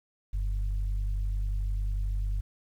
sine tone pair together, 46.76 / 98 Hz, F#1 / G2, +19 / 0 cents, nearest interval octave + minor second, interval 1281 cents, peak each -26 / -36 dBFS, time 0.33-2.41 s, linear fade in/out 10 ms, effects tanh soft clip ceiling -22 dBFS + 10-bit

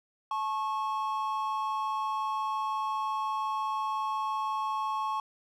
triangle tone pair together, 868.3 / 1094 Hz, A5 / C#6, -23 / -23 cents, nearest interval major third, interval 400 cents, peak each -31 / -29 dBFS, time 0.31-5.2 s, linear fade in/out 2 ms, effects none

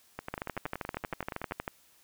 two click trains, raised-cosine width 0.5 ms, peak -18 / -21 dBFS, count 18 / 15, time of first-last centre 0.34-1.679 / 0.19-1.511 s, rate 12.7 / 10.6 Hz, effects white hiss -63 dBFS RMS until 2.03 s

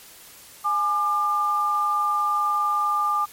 sine tone pair together, 836 / 1198.1 Hz, G#5 / D6, +11 / +34 cents, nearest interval tritone, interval 623 cents, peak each -27 / -20 dBFS, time 0.64-3.26 s, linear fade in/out 20 ms, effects white hiss -46 dBFS RMS until 3.32 s + MP3 64 kbps

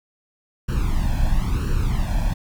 brown noise with flanger, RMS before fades -20 dBFS, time 0.68-2.34 s, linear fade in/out 10 ms, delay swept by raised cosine 0.7 to 1.22 ms, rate 0.99 Hz, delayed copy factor +0.9, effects none

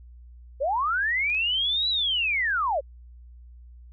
sine linear two-way sweep, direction up then down, 498.3 to 3985 to 498.3 Hz, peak -22 dBFS, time 0.6-2.81 s, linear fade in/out 20 ms, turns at 1.89 s
clicks, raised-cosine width 0.2 ms, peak -29 dBFS, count 2, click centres 1.3 / 1.348 s
effects added 60 Hz sine -44 dBFS peak until 3.92 s

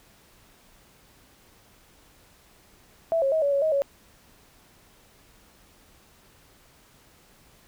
sine tone with pitch steps, 660 / 544 / 636 / 567 / 558 / 630 / 558 Hz, E5 / C#5 / D#5 / C#5 / C#5 / D#5 / C#5, +2 / -33 / +38 / +39 / +11 / +21 / +11 cents, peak -20 dBFS, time 3.12-3.82 s, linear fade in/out 0 ms, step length 100 ms, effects pink hiss -57 dBFS RMS until 7.67 s

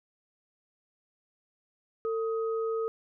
sine tone pair together, 450 / 1256.4 Hz, A4 / D#6, +39 / +16 cents, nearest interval octave + tritone, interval 1777 cents, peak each -28 / -38 dBFS, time 2.05-2.88 s, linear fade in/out 0 ms, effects none

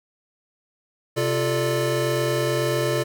square tone cluster, 129.9 / 347.9 / 437 / 590 Hz, C3 / F4 / A4 / D5, -12 / -7 / -12 / +8 cents, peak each -27 dBFS, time 1.16-3.04 s, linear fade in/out 20 ms, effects none

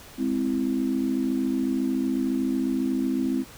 sine chord, Ab augmented, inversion none, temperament equal, 207.7 / 261.6 / 329.6 Hz, Ab3 / C4 / E4, 0 / 0 / 0 cents, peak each -30 / -24 / -29 dBFS, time 0.17-3.45 s, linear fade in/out 50 ms, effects pink hiss -46 dBFS RMS until 3.57 s

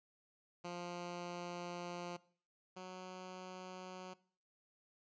10% pulse tone pair in turn, 175.3 / 184.49 Hz, F3 / F#3, +7 / -5 cents, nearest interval minor second, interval 88 cents, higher second, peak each -35 / -39 dBFS, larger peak first, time 0.64-2.17 / 2.76-4.14 s, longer first, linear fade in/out 10 ms, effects noise-tail reverb RT60 0.5 s tail -20 dB re dry + resampled to 16000 Hz

